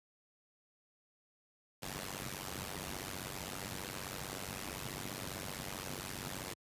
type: noise with amplitude modulation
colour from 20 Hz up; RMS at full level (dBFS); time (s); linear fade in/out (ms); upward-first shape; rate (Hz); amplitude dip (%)
pink; -38; 1.82-6.54; 10; sine; 95.3; 100
effects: high-pass 80 Hz 12 dB/octave + resampled to 32000 Hz